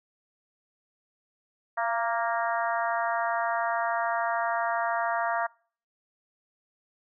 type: harmonic tone with a mistuned harmonic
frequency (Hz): 233.1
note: A#3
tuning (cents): 0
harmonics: 3 / 4 / 5 / 6 / 7 / 8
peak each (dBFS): -29 / -31 / -33 / -35 / -36 / -37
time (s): 1.77-5.47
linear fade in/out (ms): 10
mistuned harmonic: 3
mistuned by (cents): -35
effects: noise-tail reverb RT60 0.5 s tail -26 dB re dry